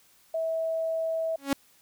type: tone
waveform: sine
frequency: 650 Hz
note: E5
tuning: 24 cents flat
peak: -26 dBFS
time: 0.34-1.36 s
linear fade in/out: 5 ms
type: tone with exponential growth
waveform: sawtooth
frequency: 277.2 Hz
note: C#4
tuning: in tune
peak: -16 dBFS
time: 1.38-1.53 s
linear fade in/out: 1 ms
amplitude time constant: 31 ms
effects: white hiss -61 dBFS RMS until 1.81 s